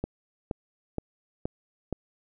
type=click train; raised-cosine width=2 ms; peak=-16 dBFS; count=5; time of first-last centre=0.04-1.927 s; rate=2.12 Hz; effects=none

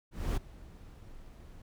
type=noise with ADSR envelope; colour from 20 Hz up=brown; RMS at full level=-28 dBFS; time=0.11-1.62 s; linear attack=260 ms; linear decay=10 ms; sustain=-22 dB; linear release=4 ms; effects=none

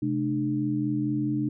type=tone cluster; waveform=sine; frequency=131.3 / 215 / 299.9 Hz; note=C3 / A3 / D4; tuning=+6 / -40 / +36 cents; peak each=-30 / -31 / -26 dBFS; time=0.02-1.49 s; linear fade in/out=5 ms; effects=none

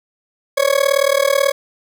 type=tone with amplitude modulation; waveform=40% pulse; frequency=554.4 Hz; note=C#5; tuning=in tune; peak=-8 dBFS; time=0.57-1.52 s; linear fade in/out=10 ms; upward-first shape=sine; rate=38.3 Hz; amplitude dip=95%; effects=8-bit

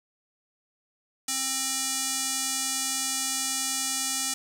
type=tone with band-pass filter; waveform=square; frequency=265.2 Hz; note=C4; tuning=23 cents sharp; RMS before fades=-29 dBFS; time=1.28-4.34 s; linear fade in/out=5 ms; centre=7600 Hz; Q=1.7; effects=none

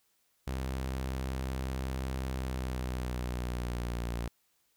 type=tone with pitch glide; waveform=sawtooth; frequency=65.41 to 58.61 Hz; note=C2 to A#1; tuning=0 to +10 cents; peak=-29 dBFS; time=0.47-4.28 s; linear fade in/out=5 ms; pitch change=-190 cents; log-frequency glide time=2.26-4.14 s; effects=white hiss -73 dBFS RMS until 4.76 s

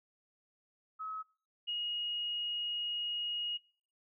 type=tone pair in turn; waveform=sine; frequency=1283 / 2880 Hz; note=E6 / F#7; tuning=-47 / -47 cents; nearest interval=octave + major second; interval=1400 cents; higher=second; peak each=-38 / -33 dBFS; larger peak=second; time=0.99-1.23 / 1.67-3.58 s; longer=second; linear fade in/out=20 ms; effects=noise-tail reverb RT60 0.5 s tail -23 dB re dry

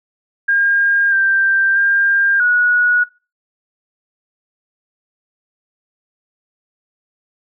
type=tone with pitch steps; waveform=sine; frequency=1613 / 1575 / 1599 / 1460 Hz; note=G6 / G6 / G6 / F#6; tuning=+49 / +8 / +34 / -24 cents; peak=-11 dBFS; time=0.48-3.04 s; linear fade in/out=10 ms; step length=640 ms; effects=noise-tail reverb RT60 0.3 s tail -20 dB re dry

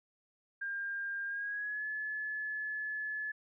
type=tone with pitch glide; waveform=sine; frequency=1603 to 1718.1 Hz; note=G6 to A6; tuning=+38 to -42 cents; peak=-35 dBFS; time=0.61-3.32 s; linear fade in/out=10 ms; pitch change=+120 cents; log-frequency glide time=1.26-1.86 s; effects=none

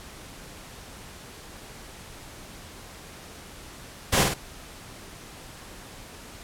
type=noise with echo; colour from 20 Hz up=pink; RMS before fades=-21 dBFS; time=4.12-4.24 s; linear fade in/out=10 ms; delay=51 ms; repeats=2; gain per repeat=-4 dB; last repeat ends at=4.342 s; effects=pink hiss -44 dBFS RMS until 6.43 s + low-pass 12000 Hz 12 dB/octave

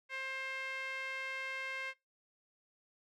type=tone with band-pass filter; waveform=sawtooth; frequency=530 Hz; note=C5; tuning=22 cents sharp; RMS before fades=-41 dBFS; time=0.09-1.94 s; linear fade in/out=50 ms; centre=2100 Hz; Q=3.1; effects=noise-tail reverb RT60 0.2 s tail -21 dB re dry

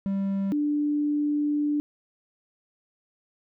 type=tone pair in turn; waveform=triangle / sine; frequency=196 / 294.6 Hz; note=G3 / D4; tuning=0 / +6 cents; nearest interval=perfect fifth; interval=706 cents; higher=second; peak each=-22 dBFS; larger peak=neither; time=0.06-0.52 / 0.52-1.8 s; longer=second; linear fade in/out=0 ms; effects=none

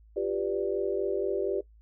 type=chord; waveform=sine; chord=G dominant seventh; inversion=third; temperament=equal with one note detuned; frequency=349.2 / 393.4 / 493.9 / 587.3 Hz; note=F4 / G4 / B4 / D5; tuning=0 / +6 / 0 / 0 cents; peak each=-34 / -29 / -34 / -34 dBFS; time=0.16-1.61 s; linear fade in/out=10 ms; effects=noise-tail reverb RT60 0.1 s tail -18 dB re dry + added 54 Hz sine -53 dBFS peak until 1.81 s

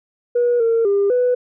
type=tone with pitch steps; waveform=sine; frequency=482.8 / 457.8 / 400.7 / 495.3 Hz; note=B4 / A#4 / G4 / B4; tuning=-39 / -31 / +38 / +5 cents; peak=-12 dBFS; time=0.35-1.35 s; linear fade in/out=10 ms; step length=250 ms; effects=tanh soft clip ceiling -10 dBFS

